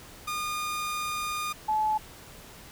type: tone pair in turn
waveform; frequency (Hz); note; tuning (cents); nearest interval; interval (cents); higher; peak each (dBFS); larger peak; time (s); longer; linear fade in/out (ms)
sawtooth / sine; 1218 / 861.3; D#6 / A5; -37 / -37; tritone; 600; first; -26 / -23; second; 0.27-1.53 / 1.68-1.98; first; 10
effects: pink hiss -48 dBFS RMS until 2.71 s